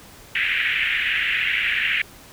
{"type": "band-pass noise", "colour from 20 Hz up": "pink", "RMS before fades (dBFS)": -22, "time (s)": [0.35, 2.02], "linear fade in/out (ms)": 5, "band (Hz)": [1700, 2900], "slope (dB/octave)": 48, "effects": ["pink hiss -45 dBFS RMS until 2.32 s"]}